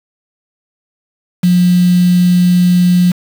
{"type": "tone with quantisation", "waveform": "sine", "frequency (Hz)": 178.4, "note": "F3", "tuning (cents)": 37, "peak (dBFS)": -6, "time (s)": [1.43, 3.12], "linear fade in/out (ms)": 10, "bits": 4, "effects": []}